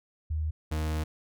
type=tone pair in turn; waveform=sine / 40% pulse; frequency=77.78 / 77.78 Hz; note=D#2 / D#2; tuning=0 / 0 cents; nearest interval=unison; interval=0 cents; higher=neither; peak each=-27 dBFS; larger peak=neither; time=0.3-0.51 / 0.71-1.04 s; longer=second; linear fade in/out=10 ms; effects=none